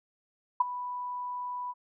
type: tone with ADSR envelope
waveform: sine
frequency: 987.8 Hz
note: B5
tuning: in tune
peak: -17 dBFS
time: 0.6-1.74 s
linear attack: 7 ms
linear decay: 18 ms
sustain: -16 dB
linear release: 38 ms
effects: none